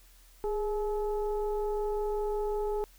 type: tone with frequency modulation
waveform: sine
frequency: 415.3 Hz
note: G#4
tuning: in tune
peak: -28 dBFS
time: 0.44-2.84 s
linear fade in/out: 0 ms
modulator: 438 Hz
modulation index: 0.75
effects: added 41 Hz sine -56 dBFS peak until 2.98 s + white hiss -61 dBFS RMS until 2.98 s